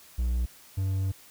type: tone pair in turn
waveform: triangle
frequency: 60.3 / 95.72 Hz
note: B1 / G2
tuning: -41 / -41 cents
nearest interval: minor sixth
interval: 800 cents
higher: second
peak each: -22 / -23 dBFS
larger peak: first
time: 0.18-0.46 / 0.77-1.12 s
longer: second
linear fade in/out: 10 ms
effects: white hiss -53 dBFS RMS until 1.3 s